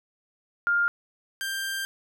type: tone pair in turn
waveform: sine / sawtooth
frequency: 1405 / 1582.8 Hz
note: F6 / G6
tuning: +10 / +16 cents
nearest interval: major second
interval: 206 cents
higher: second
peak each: -20 / -25 dBFS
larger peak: first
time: 0.67-0.88 / 1.41-1.85 s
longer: second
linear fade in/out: 0 ms
effects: none